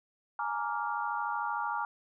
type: chord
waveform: sine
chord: Bb dominant seventh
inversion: third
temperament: just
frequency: 839.1 / 932.3 / 1165.4 / 1398.5 Hz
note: Ab5 / Bb5 / D6 / F6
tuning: +18 / 0 / -14 / +2 cents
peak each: -36 / -35 / -37 / -37 dBFS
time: 0.39-1.85 s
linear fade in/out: 2 ms
effects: none